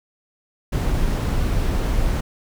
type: noise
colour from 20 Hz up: brown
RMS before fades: -20 dBFS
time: 0.72-2.21 s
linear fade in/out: 10 ms
effects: none